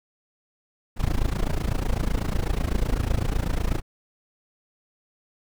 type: noise with amplitude modulation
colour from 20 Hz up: brown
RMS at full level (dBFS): -20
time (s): 0.96-3.82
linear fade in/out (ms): 50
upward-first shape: sine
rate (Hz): 28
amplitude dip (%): 90
effects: none